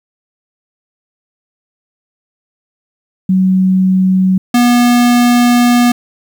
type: tone pair in turn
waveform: sine / square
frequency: 187.4 / 242.2 Hz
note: F#3 / B3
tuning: +22 / -34 cents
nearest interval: major third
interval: 444 cents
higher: second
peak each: -7 dBFS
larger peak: neither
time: 3.29-4.38 / 4.54-5.92 s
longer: second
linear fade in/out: 5 ms
effects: 8-bit